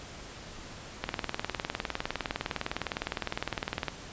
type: click train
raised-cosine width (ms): 0.3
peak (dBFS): -14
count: 57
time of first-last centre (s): 1.04-3.883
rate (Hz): 19.7
effects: pink hiss -45 dBFS RMS until 4.12 s + resampled to 16000 Hz